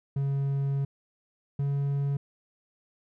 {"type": "tone pair in turn", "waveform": "triangle", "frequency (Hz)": [138.59, 140.52], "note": ["C#3", "C#3"], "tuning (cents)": [0, 24], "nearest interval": "unison", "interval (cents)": 24, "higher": "second", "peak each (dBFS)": -23, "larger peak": "neither", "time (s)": [[0.16, 0.85], [1.59, 2.17]], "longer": "first", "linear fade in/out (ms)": 5, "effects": []}